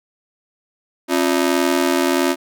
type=ring-modulated tone; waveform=sawtooth; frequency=311.1 Hz; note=D#4; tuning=in tune; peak=-8 dBFS; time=1.08-2.36 s; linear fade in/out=50 ms; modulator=40.6 Hz; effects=none